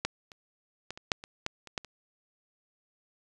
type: clicks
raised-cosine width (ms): 0.2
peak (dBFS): -11 / -30 / -20 / -26 / -7 / -25 / -13 / -28 / -14 / -28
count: 10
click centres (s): 0.05 / 0.318 / 0.906 / 0.975 / 1.118 / 1.239 / 1.464 / 1.673 / 1.778 / 1.847
effects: resampled to 24000 Hz + 8-bit